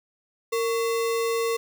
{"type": "tone with sample-and-hold", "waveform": "sine", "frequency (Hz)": 460, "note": "A#4", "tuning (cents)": -23, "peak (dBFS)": -22, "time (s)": [0.52, 1.57], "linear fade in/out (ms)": 10, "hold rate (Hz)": 1575, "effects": []}